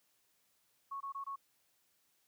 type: tone bursts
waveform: sine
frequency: 1104 Hz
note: C#6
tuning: 7 cents flat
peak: -39 dBFS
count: 4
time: 0.91-1.36 s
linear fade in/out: 10 ms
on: 96 ms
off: 22 ms
effects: white hiss -75 dBFS RMS until 2.27 s + high-pass 60 Hz 12 dB/octave